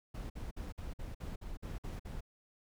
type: noise bursts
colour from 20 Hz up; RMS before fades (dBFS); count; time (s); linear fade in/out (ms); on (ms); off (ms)
brown; -42; 10; 0.14-2.208; 10; 160; 52
effects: none